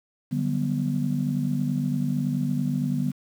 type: chord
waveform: sine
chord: G major seventh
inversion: second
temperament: just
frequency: 147 / 183.75 / 196 / 245 Hz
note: D3 / F#3 / G3 / B3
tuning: +2 / -12 / 0 / -14 cents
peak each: -26 / -32 / -30 / -26 dBFS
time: 0.31-3.12 s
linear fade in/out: 20 ms
effects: tanh soft clip ceiling -13 dBFS + 8-bit